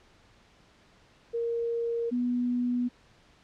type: tone pair in turn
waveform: sine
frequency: 466.2 / 245 Hz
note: A#4 / B3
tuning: 0 / -14 cents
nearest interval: major seventh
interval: 1114 cents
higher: first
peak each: -27 / -25 dBFS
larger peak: second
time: 1.33-2.11 / 2.11-2.89 s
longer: neither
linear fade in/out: 20 ms
effects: pink hiss -60 dBFS RMS until 3.43 s + low-pass 5000 Hz 12 dB/octave